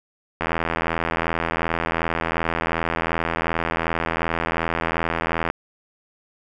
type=click train; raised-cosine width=0.5 ms; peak=-7 dBFS; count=422; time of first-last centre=0.41-5.501 s; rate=82.7 Hz; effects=none